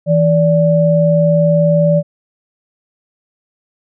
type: tone pair together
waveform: sine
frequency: 163.32 / 582 Hz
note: E3 / D5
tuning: -16 / -16 cents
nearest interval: octave + minor seventh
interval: 2200 cents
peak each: -11 dBFS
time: 0.06-2.03 s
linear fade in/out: 50 ms
effects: none

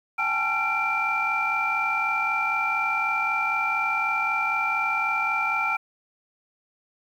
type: tone cluster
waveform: sine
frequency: 773 / 838 / 882 / 1364 / 2357 Hz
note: G5 / G#5 / A5 / F6 / D7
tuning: -24 / +15 / +4 / -41 / +6 cents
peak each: -32 / -32 / -31 / -26 / -25 dBFS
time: 0.18-5.77 s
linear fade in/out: 10 ms
effects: tanh soft clip ceiling -13 dBFS + 9-bit

